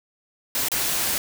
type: noise with dropouts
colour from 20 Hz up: white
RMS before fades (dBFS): -24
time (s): 0.55-1.18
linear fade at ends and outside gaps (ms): 1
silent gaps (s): 0.685-0.717
effects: none